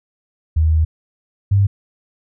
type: tone pair in turn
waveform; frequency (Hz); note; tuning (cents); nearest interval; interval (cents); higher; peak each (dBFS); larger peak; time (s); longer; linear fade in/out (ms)
sine; 79 / 99.53; D#2 / G2; +27 / +27; major third; 400; second; -11 / -10; second; 0.56-0.85 / 1.51-1.67; first; 10
effects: none